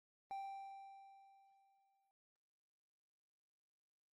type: tone with exponential decay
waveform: triangle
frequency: 784 Hz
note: G5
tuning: in tune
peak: -40 dBFS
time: 0.31-2.11 s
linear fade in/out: 0 ms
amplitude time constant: 390 ms
effects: Opus 32 kbps